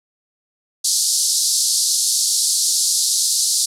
pink band-pass noise, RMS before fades -18 dBFS, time 0.84-3.66 s, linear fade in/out 10 ms, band 4200 to 11000 Hz, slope 48 dB/octave, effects none

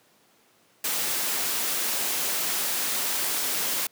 white noise, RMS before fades -27 dBFS, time 0.84-3.87 s, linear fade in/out 5 ms, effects pink hiss -61 dBFS RMS until 3.91 s + high-pass 200 Hz 12 dB/octave

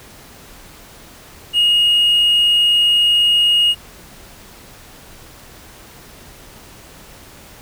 triangle tone, 2868 Hz, F7, 45 cents sharp, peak -8 dBFS, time 1.53-3.75 s, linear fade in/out 50 ms, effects tanh soft clip ceiling -6 dBFS + pink hiss -41 dBFS RMS until 7.61 s

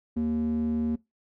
square tone with band-pass filter, 77.78 Hz, D#2, in tune, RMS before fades -27 dBFS, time 0.16-0.96 s, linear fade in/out 10 ms, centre 250 Hz, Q 5.2, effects noise-tail reverb RT60 0.2 s tail -22 dB re dry

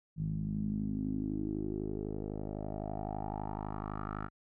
10% pulse tone with low-pass filter sweep, 51.91 Hz, G#1, in tune, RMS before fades -37 dBFS, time 0.16-4.3 s, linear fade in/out 50 ms, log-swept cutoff 160 to 1400 Hz, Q 4.9, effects none

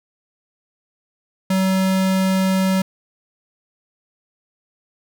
square tone, 189.5 Hz, F#3, 42 cents sharp, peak -16 dBFS, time 1.5-2.82 s, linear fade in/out 5 ms, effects none

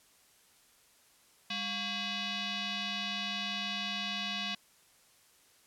sine tone with frequency modulation, 202.5 Hz, G#3, 43 cents flat, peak -33 dBFS, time 1.5-4.55 s, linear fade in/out 5 ms, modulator 913 Hz, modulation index 4.5, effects white hiss -64 dBFS RMS until 5.66 s + low-pass 12000 Hz 12 dB/octave

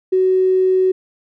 triangle tone with tanh clipping, 373.8 Hz, F#4, 18 cents sharp, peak -11 dBFS, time 0.12-0.92 s, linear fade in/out 10 ms, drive 3 dB, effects none

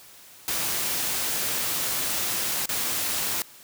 white noise with dropouts, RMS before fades -27 dBFS, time 0.48-3.42 s, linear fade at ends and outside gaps 1 ms, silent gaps 2.658-2.691 s, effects white hiss -49 dBFS RMS until 3.63 s + high-pass 60 Hz 12 dB/octave

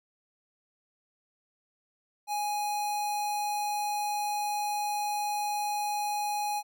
square tone with notch filter, 830.6 Hz, G#5, in tune, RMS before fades -31 dBFS, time 2.27-6.63 s, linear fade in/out 50 ms, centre 1800 Hz, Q 1.1, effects none

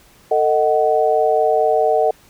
sine chord, D# diminished, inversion second, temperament just, 448 / 622.3 / 746.7 Hz, A4 / D#5 / F#5, +31 / 0 / +16 cents, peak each -17 dBFS, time 0.31-2.11 s, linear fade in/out 5 ms, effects pink hiss -50 dBFS RMS until 2.29 s

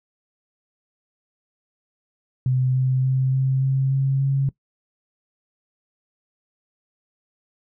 sine tone with pitch steps, 128.5 / 129.84 / 131.2 / 132.57 / 133.96 / 135.36 / 136.77 Hz, C3 / C3 / C3 / C3 / C3 / C#3 / C#3, -31 / -13 / +5 / +23 / +41 / -41 / -23 cents, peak -17 dBFS, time 2.46-4.49 s, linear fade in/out 2 ms, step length 290 ms, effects noise-tail reverb RT60 0.1 s tail -20 dB re dry

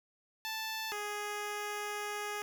10% pulse tone pair in turn, 880 / 415.3 Hz, A5 / G#4, 0 / 0 cents, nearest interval octave + minor second, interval 1300 cents, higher first, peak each -28 dBFS, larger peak neither, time 0.45-0.92 / 0.92-2.42 s, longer second, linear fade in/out 0 ms, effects none

